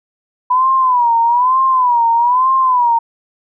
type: tone with vibrato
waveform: sine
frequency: 987.8 Hz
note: B5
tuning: in tune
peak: -9 dBFS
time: 0.5-2.99 s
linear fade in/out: 10 ms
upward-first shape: sine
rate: 1.1 Hz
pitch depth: 120 cents each way
effects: none